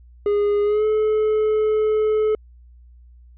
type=tone with pitch glide; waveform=triangle; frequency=411.2 to 430.4 Hz; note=G#4 to A4; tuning=-17 to -38 cents; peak=-14 dBFS; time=0.26-2.35 s; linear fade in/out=2 ms; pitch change=+79 cents; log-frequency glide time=0.63-0.85 s; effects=added 60 Hz sine -44 dBFS peak until 3.37 s + resampled to 8000 Hz